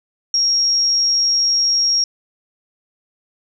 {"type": "tone", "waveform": "sine", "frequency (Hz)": 5588, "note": "F8", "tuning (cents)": 0, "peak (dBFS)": -13, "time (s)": [0.34, 2.04], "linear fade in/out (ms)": 2, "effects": []}